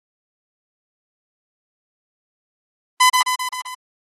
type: tone with echo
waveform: sawtooth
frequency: 1009 Hz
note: B5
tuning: 37 cents sharp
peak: -6 dBFS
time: 3-3.1 s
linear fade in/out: 10 ms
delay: 130 ms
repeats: 5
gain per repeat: -4 dB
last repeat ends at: 3.75 s
effects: AAC 32 kbps